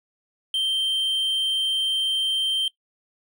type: tone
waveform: triangle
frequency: 3137 Hz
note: G7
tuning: 1 cent sharp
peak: -19 dBFS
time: 0.54-2.68 s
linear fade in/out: 2 ms
effects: noise-tail reverb RT60 0.1 s tail -19 dB re dry